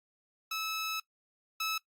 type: tone pair in turn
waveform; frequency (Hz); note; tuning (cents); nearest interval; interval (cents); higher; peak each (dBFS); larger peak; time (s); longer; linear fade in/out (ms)
15% pulse; 1300 / 1300; E6 / E6; -24 / -24; unison; 0; neither; -27 / -25; second; 0.51-1 / 1.6-1.78; first; 5
effects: noise-tail reverb RT60 0.1 s tail -20 dB re dry + Opus 48 kbps